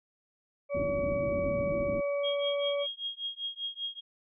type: harmonic tone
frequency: 569 Hz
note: C#5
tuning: 45 cents sharp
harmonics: 1 / 2 / 4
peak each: -28 / -43 / -42 dBFS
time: 0.69-2.87 s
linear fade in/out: 50 ms
type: low-pass noise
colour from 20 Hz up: white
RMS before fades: -36 dBFS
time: 0.74-2.01 s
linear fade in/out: 10 ms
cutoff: 340 Hz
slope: 48 dB/octave
type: tone with tremolo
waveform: sine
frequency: 3263 Hz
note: G#7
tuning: 31 cents flat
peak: -30 dBFS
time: 2.23-4.01 s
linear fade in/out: 20 ms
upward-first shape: triangle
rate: 5.1 Hz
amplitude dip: 100%
effects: none